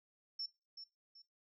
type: tone with echo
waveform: sine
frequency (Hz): 5400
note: E8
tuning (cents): +41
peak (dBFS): -39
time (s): 0.39-0.46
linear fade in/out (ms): 5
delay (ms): 380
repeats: 2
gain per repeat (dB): -9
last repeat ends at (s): 1.22
effects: noise-tail reverb RT60 0.3 s tail -23 dB re dry